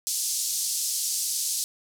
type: band-pass noise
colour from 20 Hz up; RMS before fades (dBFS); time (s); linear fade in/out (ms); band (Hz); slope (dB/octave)
pink; -28; 0.07-1.64; 0; 5000 to 12000; 24
effects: none